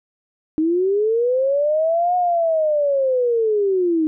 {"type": "linear two-way sweep", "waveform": "sine", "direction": "up then down", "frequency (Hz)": [306.4, 726, 306.4], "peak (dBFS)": -15, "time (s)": [0.58, 4.07], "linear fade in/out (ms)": 0, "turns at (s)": 2.16, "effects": []}